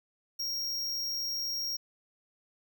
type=tone; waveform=square; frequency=5588 Hz; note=F8; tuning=in tune; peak=-32 dBFS; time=0.39-1.77 s; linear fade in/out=10 ms; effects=11-bit